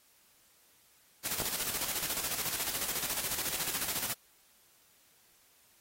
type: noise with tremolo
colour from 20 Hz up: white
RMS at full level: -33 dBFS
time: 1.24-4.14 s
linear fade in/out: 20 ms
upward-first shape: square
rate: 14 Hz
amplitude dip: 50%
type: clicks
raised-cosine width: 1 ms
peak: -23 dBFS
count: 2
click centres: 1.402 / 1.42 s
effects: white hiss -65 dBFS RMS until 5.8 s + AAC 48 kbps